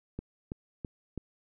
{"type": "click train", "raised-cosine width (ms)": 3, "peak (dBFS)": -23, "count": 4, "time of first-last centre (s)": [0.19, 1.177], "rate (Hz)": 3.04, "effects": []}